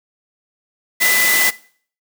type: tone in noise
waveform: sine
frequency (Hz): 2000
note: B6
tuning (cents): +21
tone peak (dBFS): -14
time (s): 1-1.51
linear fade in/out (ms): 20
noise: white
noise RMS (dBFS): -17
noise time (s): 1-1.51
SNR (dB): 0
effects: noise-tail reverb RT60 0.5 s tail -20 dB re dry + high-pass 200 Hz 12 dB/octave